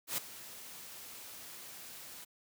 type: noise with ADSR envelope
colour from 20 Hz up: white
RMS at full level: -33 dBFS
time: 0.07-2.25 s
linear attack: 110 ms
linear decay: 4 ms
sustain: -16 dB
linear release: 15 ms
effects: high-pass 80 Hz 12 dB/octave